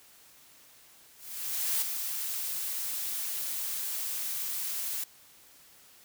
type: noise with ADSR envelope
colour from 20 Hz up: blue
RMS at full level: -28 dBFS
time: 1.17-5.04 s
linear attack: 650 ms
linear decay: 5 ms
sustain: -6 dB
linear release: 5 ms
effects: white hiss -57 dBFS RMS until 6.04 s